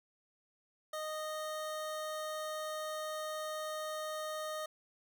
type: tone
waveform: 25% pulse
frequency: 619 Hz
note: D#5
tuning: 9 cents flat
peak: -34 dBFS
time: 0.93-4.66 s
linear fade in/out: 5 ms
effects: none